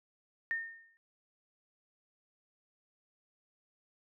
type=tone with exponential decay; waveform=sine; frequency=1826 Hz; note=A#6; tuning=36 cents flat; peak=-29 dBFS; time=0.51-0.97 s; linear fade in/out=0 ms; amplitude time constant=99 ms; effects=none